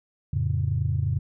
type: chord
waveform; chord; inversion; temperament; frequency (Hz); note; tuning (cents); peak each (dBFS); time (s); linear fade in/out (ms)
sine; F augmented; none; equal; 87.31 / 110 / 138.59; F2 / A2 / C#3; 0 / 0 / 0; -26; 0.33-1.19; 5
effects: tanh soft clip ceiling -13 dBFS